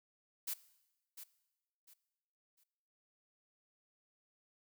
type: noise with echo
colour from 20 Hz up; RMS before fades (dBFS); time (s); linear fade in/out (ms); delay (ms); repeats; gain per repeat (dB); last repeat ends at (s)
blue; -39; 0.47-0.54; 10; 700; 3; -11; 2.64
effects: noise-tail reverb RT60 1.0 s tail -18 dB re dry